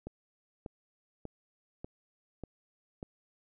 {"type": "click train", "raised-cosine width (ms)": 2, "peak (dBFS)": -27, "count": 6, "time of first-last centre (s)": [0.07, 3.029], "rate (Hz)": 1.69, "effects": []}